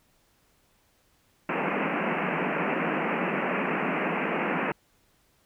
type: band-pass noise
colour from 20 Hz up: pink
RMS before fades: -28 dBFS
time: 1.49-4.72 s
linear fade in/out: 2 ms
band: 160 to 2700 Hz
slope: 96 dB/octave
effects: pink hiss -66 dBFS RMS until 5.45 s